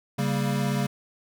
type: chord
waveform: square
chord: G diminished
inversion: second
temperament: equal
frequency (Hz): 138.59 / 196 / 233.1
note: Db3 / G3 / Bb3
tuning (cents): 0 / 0 / 0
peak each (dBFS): -27 / -29 / -31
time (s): 0.18-0.87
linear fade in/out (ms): 10
effects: none